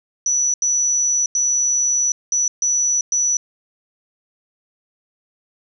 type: tone bursts at uneven times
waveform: sine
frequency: 5920 Hz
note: F#8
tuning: in tune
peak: -15 dBFS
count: 6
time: 0.26-0.54 / 0.62-1.26 / 1.35-2.12 / 2.32-2.48 / 2.62-3.01 / 3.12-3.37 s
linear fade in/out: 2 ms
effects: none